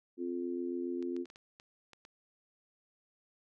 harmonic tone, 87.31 Hz, F2, in tune, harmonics 3 / 4 / 5, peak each -38 / -36 / -48 dBFS, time 0.17-1.26 s, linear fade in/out 50 ms
clicks, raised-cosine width 0.2 ms, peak -36 dBFS, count 8, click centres 1.026 / 1.165 / 1.256 / 1.301 / 1.359 / 1.599 / 1.933 / 2.051 s
effects none

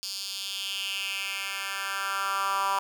10% pulse tone with high-pass filter sweep, 196 Hz, G3, in tune, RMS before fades -31 dBFS, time 0.03-2.79 s, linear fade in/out 0 ms, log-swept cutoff 4600 to 1000 Hz, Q 3.3, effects none

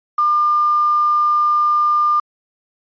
sine tone with quantisation, 1200 Hz, D6, 37 cents sharp, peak -12 dBFS, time 0.18-2.2 s, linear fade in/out 5 ms, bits 6, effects resampled to 11025 Hz

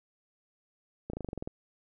slowing click train, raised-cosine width 2 ms, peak -23 dBFS, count 10, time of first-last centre 1.1-1.475 s, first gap 34 ms, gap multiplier 1.05, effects none

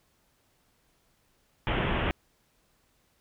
pink low-pass noise, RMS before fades -28 dBFS, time 1.67-2.11 s, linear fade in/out 0 ms, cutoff 3300 Hz, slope 96 dB/octave, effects pink hiss -69 dBFS RMS until 3.2 s

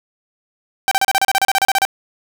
sawtooth tone bursts, 778 Hz, G5, 13 cents flat, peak -8 dBFS, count 15, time 0.88-1.851 s, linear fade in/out 0 ms, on 33 ms, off 34 ms, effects none

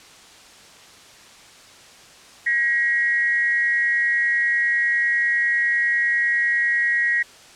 sine tone with amplitude modulation, 1900 Hz, A#6, 33 cents sharp, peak -14 dBFS, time 2.46-7.23 s, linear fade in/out 10 ms, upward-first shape sine, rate 250 Hz, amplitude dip 65%, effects white hiss -46 dBFS RMS until 7.55 s + low-pass 7000 Hz 12 dB/octave

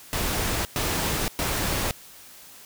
pink noise bursts, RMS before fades -26 dBFS, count 3, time 0.13-1.91 s, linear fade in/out 0 ms, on 520 ms, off 110 ms, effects white hiss -47 dBFS RMS until 2.65 s

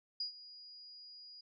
sine tone with ADSR envelope, 4887 Hz, D#8, 32 cents flat, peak -34 dBFS, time 0.2-1.41 s, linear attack 5 ms, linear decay 110 ms, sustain -17 dB, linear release 6 ms, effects none

